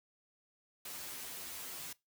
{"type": "noise with comb filter", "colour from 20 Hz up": "white", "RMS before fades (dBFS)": -45, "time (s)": [0.85, 1.93], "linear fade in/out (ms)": 5, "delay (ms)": 9.5, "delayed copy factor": -0.9, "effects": ["noise-tail reverb RT60 0.2 s tail -21 dB re dry", "high-pass 60 Hz 12 dB/octave"]}